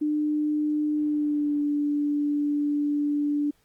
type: tone with pitch glide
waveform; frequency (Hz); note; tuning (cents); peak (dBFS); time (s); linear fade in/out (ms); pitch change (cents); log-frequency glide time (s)
sine; 300.5 to 292.1; D4 to D4; +40 to -9; -22; 0.01-3.51; 10; -49; 0.97-1.57
effects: pink hiss -66 dBFS RMS until 3.64 s + Opus 24 kbps